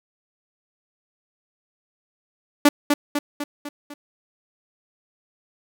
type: tone with echo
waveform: sawtooth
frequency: 290.6 Hz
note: D4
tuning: 18 cents flat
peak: -6 dBFS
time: 2.65-2.69 s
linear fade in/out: 5 ms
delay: 250 ms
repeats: 5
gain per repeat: -5 dB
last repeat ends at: 3.94 s
effects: none